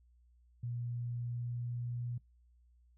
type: tone with pitch glide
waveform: sine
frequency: 120 to 120.9 Hz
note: B2 to B2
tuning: -49 to -36 cents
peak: -36 dBFS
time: 0.63-2.18 s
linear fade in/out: 5 ms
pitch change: +13 cents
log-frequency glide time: 0.86-2 s
effects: noise-tail reverb RT60 0.2 s tail -23 dB re dry + added 60 Hz sine -63 dBFS peak until 2.97 s